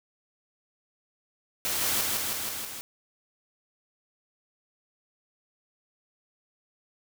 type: noise with echo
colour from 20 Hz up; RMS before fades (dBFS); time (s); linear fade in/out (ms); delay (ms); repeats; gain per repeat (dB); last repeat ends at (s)
white; -29; 1.65-2.01; 0; 160; 5; -2; 2.81
effects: none